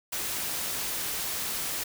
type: noise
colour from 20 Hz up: white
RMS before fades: -32 dBFS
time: 0.12-1.84 s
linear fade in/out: 10 ms
effects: none